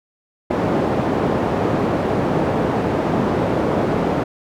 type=band-pass noise; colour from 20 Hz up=white; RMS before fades=-19 dBFS; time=0.5-4.24 s; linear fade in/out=10 ms; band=100 to 530 Hz; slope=12 dB/octave; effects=none